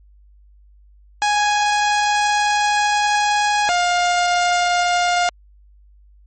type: tone pair in turn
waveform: sawtooth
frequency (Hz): 830.6 / 707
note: G#5 / F5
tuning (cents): 0 / +21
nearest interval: minor third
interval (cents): 279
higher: first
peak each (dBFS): -11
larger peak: neither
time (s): 1.22-3.69 / 3.69-5.29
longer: first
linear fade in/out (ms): 0
effects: added 50 Hz sine -46 dBFS peak until 6.26 s + MP3 32 kbps